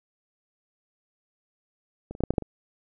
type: clicks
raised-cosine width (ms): 2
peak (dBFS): -23 / -27 / -15 / -10 / -9 / -30 / -8 / -22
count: 8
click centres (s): 2.11 / 2.151 / 2.206 / 2.237 / 2.306 / 2.338 / 2.382 / 2.423
effects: none